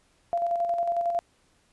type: tone with tremolo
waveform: sine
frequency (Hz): 688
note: F5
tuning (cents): -26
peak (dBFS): -22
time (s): 0.33-1.19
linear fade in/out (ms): 0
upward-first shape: square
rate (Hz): 11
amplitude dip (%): 40
effects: pink hiss -65 dBFS RMS until 1.72 s + resampled to 24000 Hz